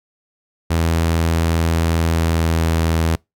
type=tone with pitch glide; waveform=sawtooth; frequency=82.5 to 81.69 Hz; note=E2 to E2; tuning=+2 to -15 cents; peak=-11 dBFS; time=0.7-3.16 s; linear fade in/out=10 ms; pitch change=-17 cents; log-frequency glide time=1.97-2.83 s; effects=noise-tail reverb RT60 0.2 s tail -26 dB re dry